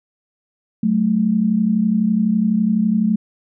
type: tone pair together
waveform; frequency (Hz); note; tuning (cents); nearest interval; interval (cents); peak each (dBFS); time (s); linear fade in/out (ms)
sine; 187.14 / 219.1; F#3 / A3; +20 / -7; minor third; 273; -19 / -15; 0.83-3.16; 5
effects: none